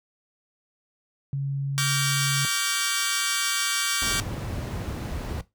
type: tone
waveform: sine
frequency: 138.59 Hz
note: C#3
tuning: in tune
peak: -24 dBFS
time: 1.33-2.45 s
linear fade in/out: 0 ms
type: chord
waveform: 10% pulse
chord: G minor seventh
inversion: second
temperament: equal with one note detuned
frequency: 1150.5 / 1396.9 / 1568 / 1864.7 Hz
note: D6 / F6 / G6 / Bb6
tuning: -36 / 0 / 0 / 0 cents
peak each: -19 / -23 / -19 / -23 dBFS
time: 1.78-4.2 s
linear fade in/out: 0 ms
type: noise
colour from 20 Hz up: brown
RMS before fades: -28 dBFS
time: 4.02-5.41 s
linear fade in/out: 2 ms
effects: noise-tail reverb RT60 0.2 s tail -17 dB re dry + high-pass 60 Hz 12 dB/octave